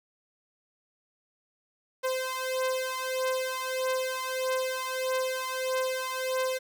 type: beating tone pair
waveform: sawtooth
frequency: 517 / 518.6 Hz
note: C5 / C5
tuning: -21 / -15 cents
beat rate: 1.6 Hz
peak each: -27 / -28 dBFS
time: 2.03-6.59 s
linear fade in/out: 20 ms
effects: none